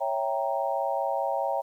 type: chord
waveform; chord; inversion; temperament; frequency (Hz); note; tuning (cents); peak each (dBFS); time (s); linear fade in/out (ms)
sine; C# diminished seventh; none; equal; 554.4 / 659.3 / 784 / 932.3; C#5 / E5 / G5 / Bb5; 0 / 0 / 0 / 0; -30 / -31 / -30 / -32; 0-1.62; 20
effects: 10-bit